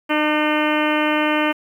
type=harmonic tone with a mistuned harmonic; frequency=303.4 Hz; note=D#4; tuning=44 cents flat; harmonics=1 / 2 / 3 / 4 / 5 / 6 / 7 / 8 / 9 / 10; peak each=-20 / -23 / -25 / -26 / -27 / -28 / -28 / -29 / -30 / -30 dBFS; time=0.09-1.53 s; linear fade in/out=20 ms; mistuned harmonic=4; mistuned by=-18 cents; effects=8-bit

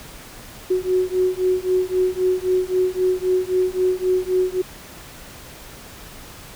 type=beating tone pair; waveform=sine; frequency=367 / 370.8 Hz; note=F#4 / F#4; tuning=-14 / +4 cents; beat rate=3.8 Hz; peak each=-20 dBFS; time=0.7-4.62 s; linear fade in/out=10 ms; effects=pink hiss -40 dBFS RMS until 6.55 s

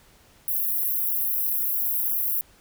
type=high-pass noise; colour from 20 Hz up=white; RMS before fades=-25 dBFS; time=0.48-2.41 s; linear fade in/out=0 ms; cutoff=11000 Hz; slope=96 dB/octave; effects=pink hiss -56 dBFS RMS until 2.6 s

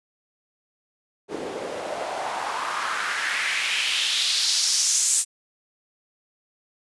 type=noise with band-pass filter sweep; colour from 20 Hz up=white; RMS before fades=-25 dBFS; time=1.28-5.25 s; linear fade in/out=50 ms; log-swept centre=360 to 8200 Hz; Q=2.6; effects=resampled to 24000 Hz

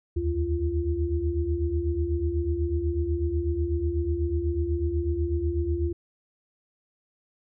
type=tone cluster; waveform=sine; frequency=73.8 / 81.9 / 344.3 Hz; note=D2 / E2 / F4; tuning=+9 / -11 / -25 cents; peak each=-28 dBFS; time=0.16-5.93 s; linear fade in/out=10 ms; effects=none

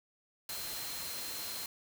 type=tone in noise; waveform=sine; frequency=4148 Hz; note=C8; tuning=16 cents flat; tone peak=-45 dBFS; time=0.49-1.66 s; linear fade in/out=2 ms; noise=white; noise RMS=-41 dBFS; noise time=0.49-1.66 s; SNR=-7 dB; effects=none

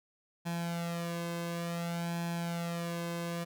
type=tone with flanger; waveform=sawtooth; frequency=170.2 Hz; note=F3; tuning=44 cents flat; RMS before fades=-36 dBFS; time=0.45-3.45 s; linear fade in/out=20 ms; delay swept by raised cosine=1.2 to 1.9 ms; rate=0.56 Hz; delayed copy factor=+0.8; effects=none

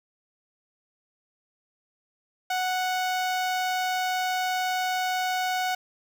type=tone with notch filter; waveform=sawtooth; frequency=739 Hz; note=F#5; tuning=2 cents flat; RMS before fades=-27 dBFS; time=2.5-5.75 s; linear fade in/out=5 ms; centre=10000 Hz; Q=1.3; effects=none

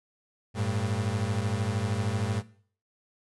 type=beating tone pair; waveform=35% pulse; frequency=98.5 / 111.5 Hz; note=G2 / A2; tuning=+9 / +23 cents; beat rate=13 Hz; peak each=-28 dBFS; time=0.54-2.43 s; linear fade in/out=50 ms; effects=noise-tail reverb RT60 0.5 s tail -18 dB re dry + resampled to 24000 Hz

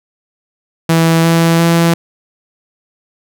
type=tone with pitch steps; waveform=sawtooth; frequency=164.3 / 166.11 / 167.95 Hz; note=E3 / E3 / E3; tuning=-5 / +14 / +33 cents; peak=-4 dBFS; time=0.89-1.94 s; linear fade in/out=5 ms; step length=350 ms; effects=none

